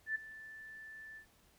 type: tone with ADSR envelope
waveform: sine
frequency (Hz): 1760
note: A6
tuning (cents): 0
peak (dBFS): -31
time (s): 0.06-1.26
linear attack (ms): 93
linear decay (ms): 10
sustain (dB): -17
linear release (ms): 92
effects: pink hiss -68 dBFS RMS until 1.58 s